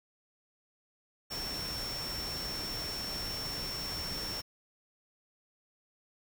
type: tone in noise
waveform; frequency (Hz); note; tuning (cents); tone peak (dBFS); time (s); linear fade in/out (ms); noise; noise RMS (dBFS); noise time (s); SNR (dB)
sine; 5440; F8; -46; -37; 1.3-4.42; 20; pink; -41; 1.3-4.42; +1
effects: none